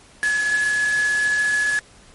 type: tone in noise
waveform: sine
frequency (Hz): 1699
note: G#6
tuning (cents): +39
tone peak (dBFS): -17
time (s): 0.23-1.79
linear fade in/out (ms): 0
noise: white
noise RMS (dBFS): -30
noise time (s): 0.23-1.79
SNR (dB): +10
effects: pink hiss -49 dBFS RMS until 2.14 s + MP3 48 kbps